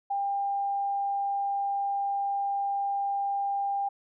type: tone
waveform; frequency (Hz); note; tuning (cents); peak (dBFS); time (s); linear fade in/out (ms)
sine; 798; G5; +31; -26; 0.1-3.89; 10
effects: none